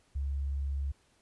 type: tone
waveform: sine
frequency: 69.4 Hz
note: C#2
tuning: 3 cents sharp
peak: -30 dBFS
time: 0.15-0.92 s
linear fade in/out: 10 ms
effects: pink hiss -68 dBFS RMS until 1.21 s + resampled to 24000 Hz